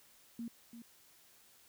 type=tone with echo; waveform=sine; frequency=233.1 Hz; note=A#3; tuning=in tune; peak=-39 dBFS; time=0.39-0.48 s; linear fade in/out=2 ms; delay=340 ms; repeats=1; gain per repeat=-9 dB; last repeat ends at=0.82 s; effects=white hiss -64 dBFS RMS until 1.68 s